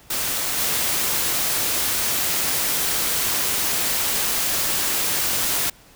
white noise with level steps, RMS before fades -24 / -22 dBFS, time 0.1-5.7 s, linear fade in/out 5 ms, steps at 0.56 s, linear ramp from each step 20 ms, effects pink hiss -50 dBFS RMS until 5.95 s

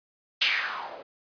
violet noise with low-pass filter sweep, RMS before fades -29 dBFS, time 0.41-1.03 s, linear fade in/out 10 ms, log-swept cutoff 3100 to 500 Hz, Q 3.6, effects resampled to 11025 Hz

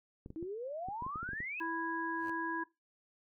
clicks, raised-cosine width 3 ms, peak -33 dBFS, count 11, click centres 0.261 / 0.304 / 0.427 / 0.886 / 1.023 / 1.065 / 1.158 / 1.23 / 1.29 / 1.333 / 1.404 s
sine exponential sweep, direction up, 311.1 to 2641 Hz, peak -38 dBFS, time 0.36-1.6 s, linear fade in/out 0 ms
harmonic tone, 330 Hz, E4, 2 cents sharp, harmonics 1 / 3 / 5, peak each -39 / -39 / -39 dBFS, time 1.6-2.64 s, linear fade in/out 10 ms
5% pulse tone with exponential growth, 88.5 Hz, F2, 23 cents sharp, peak -38 dBFS, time 2.08-2.3 s, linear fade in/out 5 ms, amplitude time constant 46 ms
effects noise-tail reverb RT60 0.2 s tail -18 dB re dry

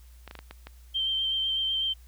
clicks, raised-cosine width 0.3 ms, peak -25 dBFS, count 6, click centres 0.277 / 0.311 / 0.353 / 0.39 / 0.51 / 0.67 s
sine tone with vibrato, 3136 Hz, G7, in tune, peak -25 dBFS, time 0.94-1.94 s, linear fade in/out 20 ms, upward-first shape square, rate 8 Hz, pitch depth 13 cents each way
effects added 60 Hz sine -48 dBFS peak until 2.07 s + white hiss -62 dBFS RMS until 2.07 s

